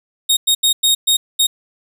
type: tone bursts at uneven times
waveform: sawtooth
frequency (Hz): 3729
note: A#7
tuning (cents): 0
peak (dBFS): -8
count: 6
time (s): 0.29-0.37 / 0.47-0.55 / 0.63-0.73 / 0.83-0.95 / 1.07-1.17 / 1.39-1.47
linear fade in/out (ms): 10
effects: none